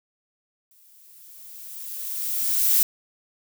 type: noise with exponential growth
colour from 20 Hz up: violet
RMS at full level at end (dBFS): -17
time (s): 0.71-2.83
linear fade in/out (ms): 1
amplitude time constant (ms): 460
effects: none